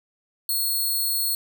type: tone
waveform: 5% pulse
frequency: 4315 Hz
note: C#8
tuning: 47 cents flat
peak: -15 dBFS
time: 0.49-1.35 s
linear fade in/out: 2 ms
effects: none